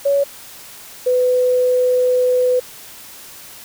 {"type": "tone pair in turn", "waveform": "sine", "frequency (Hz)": [561, 500.9], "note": ["C#5", "B4"], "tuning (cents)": [21, 24], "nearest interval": "major second", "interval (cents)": 197, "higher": "first", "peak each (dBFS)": -12, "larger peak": "neither", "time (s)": [[0.05, 0.24], [1.06, 2.6]], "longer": "second", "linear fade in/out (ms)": 10, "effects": ["white hiss -38 dBFS RMS until 3.64 s"]}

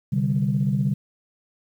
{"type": "chord", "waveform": "sine", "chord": "C suspended second", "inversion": "none", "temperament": "equal", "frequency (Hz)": [130.81, 146.83, 196], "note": ["C3", "D3", "G3"], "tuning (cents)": [0, 0, 0], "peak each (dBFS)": -23, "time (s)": [0.12, 0.94], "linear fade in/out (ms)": 10, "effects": ["tanh soft clip ceiling -11 dBFS", "9-bit"]}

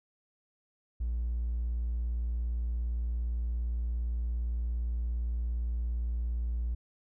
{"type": "tone", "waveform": "triangle", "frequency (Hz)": 58.7, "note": "A#1", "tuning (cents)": 13, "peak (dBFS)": -26, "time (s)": [1, 6.75], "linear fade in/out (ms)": 10, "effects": ["tanh soft clip ceiling -25 dBFS"]}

